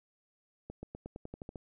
accelerating click train, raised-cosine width 2 ms, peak -29 dBFS, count 10, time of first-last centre 0.7-1.558 s, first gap 130 ms, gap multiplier 0.92, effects none

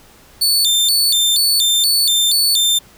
sawtooth tone with vibrato, 3998 Hz, B7, 20 cents sharp, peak -9 dBFS, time 0.41-2.79 s, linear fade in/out 10 ms, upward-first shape square, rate 2.1 Hz, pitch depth 190 cents each way, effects pink hiss -46 dBFS RMS until 2.97 s

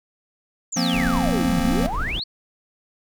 sine exponential two-way sweep, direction down then up, 7459 to 150 to 4597 Hz, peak -25 dBFS, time 0.72-2.24 s, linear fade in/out 10 ms, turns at 1.59 s
square chord, F suspended fourth, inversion none, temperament just, 174.61 / 232.8 / 261.9 Hz, F3 / Bb3 / C4, 0 / -2 / +2 cents, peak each -25 dBFS, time 0.76-1.87 s, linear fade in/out 10 ms
brown noise with tremolo, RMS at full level -26 dBFS, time 0.93-2.2 s, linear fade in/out 5 ms, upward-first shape triangle, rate 14 Hz, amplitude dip 30%
effects none

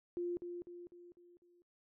sine tone with echo, 350 Hz, F4, 4 cents sharp, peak -35 dBFS, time 0.17-0.37 s, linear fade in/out 0 ms, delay 250 ms, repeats 5, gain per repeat -6 dB, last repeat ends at 1.62 s, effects noise-tail reverb RT60 0.1 s tail -22 dB re dry

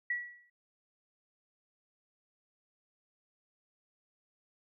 sine tone with exponential decay, 1937 Hz, B6, 34 cents flat, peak -28 dBFS, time 0.1-0.5 s, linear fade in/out 5 ms, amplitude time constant 86 ms, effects none

